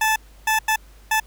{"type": "tone bursts at uneven times", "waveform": "20% pulse", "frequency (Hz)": 874, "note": "A5", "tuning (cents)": -12, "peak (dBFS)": -12, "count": 4, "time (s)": [[0.01, 0.16], [0.47, 0.59], [0.68, 0.76], [1.11, 1.2]], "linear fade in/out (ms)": 5, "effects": ["added 50 Hz sine -45 dBFS peak until 1.26 s", "pink hiss -54 dBFS RMS until 1.26 s"]}